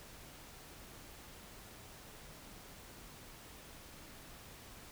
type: silence
effects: pink hiss -54 dBFS RMS until 4.91 s